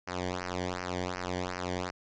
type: tone with flanger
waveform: sawtooth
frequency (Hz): 90.4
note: F#2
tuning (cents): -40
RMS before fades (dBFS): -35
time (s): 0.07-1.91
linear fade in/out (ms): 10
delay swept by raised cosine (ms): 0.27 to 0.78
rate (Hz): 2.7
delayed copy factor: -1
effects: resampled to 16000 Hz